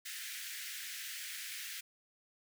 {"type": "high-pass noise", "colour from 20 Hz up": "pink", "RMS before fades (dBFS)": -44, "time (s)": [0.05, 1.81], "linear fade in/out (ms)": 10, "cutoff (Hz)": 1600, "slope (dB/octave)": 48, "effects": []}